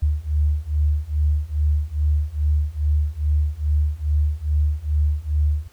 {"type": "beating tone pair", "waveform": "sine", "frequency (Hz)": [73.42, 75.82], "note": ["D2", "D#2"], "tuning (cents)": [0, -44], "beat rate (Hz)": 2.4, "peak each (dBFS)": [-21, -20], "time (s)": [0.02, 5.68], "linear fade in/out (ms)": 10, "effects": ["pink hiss -56 dBFS RMS until 5.72 s"]}